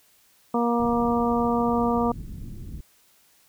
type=harmonic tone; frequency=236.6 Hz; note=A#3; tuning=26 cents sharp; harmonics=1 / 2 / 3 / 4 / 5; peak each=-23 / -26 / -28 / -29 / -30 dBFS; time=0.54-2.12 s; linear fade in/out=5 ms
type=low-pass noise; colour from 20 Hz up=pink; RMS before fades=-37 dBFS; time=0.79-2.81 s; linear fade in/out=5 ms; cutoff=250 Hz; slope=24 dB/octave
effects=white hiss -60 dBFS RMS until 3.48 s